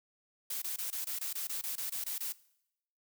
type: noise bursts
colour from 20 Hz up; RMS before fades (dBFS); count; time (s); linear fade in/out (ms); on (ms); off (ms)
blue; -37; 13; 0.5-2.324; 5; 120; 22
effects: noise-tail reverb RT60 0.8 s tail -21 dB re dry